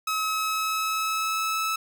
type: tone with pitch glide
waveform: sawtooth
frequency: 1282 to 1304.4 Hz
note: E6 to E6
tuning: -49 to -19 cents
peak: -21 dBFS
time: 0.07-1.76 s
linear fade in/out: 5 ms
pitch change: +30 cents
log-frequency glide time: 0.18-1.63 s
effects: none